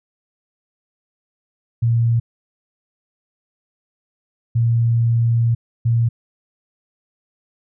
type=tone bursts at uneven times; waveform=sine; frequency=116.54 Hz; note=A#2; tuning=in tune; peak=-13 dBFS; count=3; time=1.82-2.2 / 4.55-5.55 / 5.85-6.09 s; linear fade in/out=10 ms; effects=none